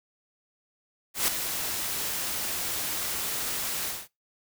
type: noise with ADSR envelope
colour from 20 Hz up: white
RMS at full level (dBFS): -23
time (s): 1.14-4.08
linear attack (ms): 140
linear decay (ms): 3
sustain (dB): -8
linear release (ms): 220
effects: noise-tail reverb RT60 0.2 s tail -22 dB re dry